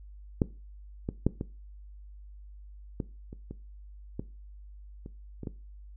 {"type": "clicks", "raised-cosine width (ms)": 3, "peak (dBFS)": [-10, -18, -10, -19, -18, -30, -26, -20, -29, -25, -21], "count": 11, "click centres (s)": [0.418, 1.089, 1.266, 1.411, 3.002, 3.329, 3.51, 4.195, 5.061, 5.433, 5.472], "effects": ["noise-tail reverb RT60 0.3 s tail -18 dB re dry", "added 50 Hz sine -45 dBFS peak until 5.96 s"]}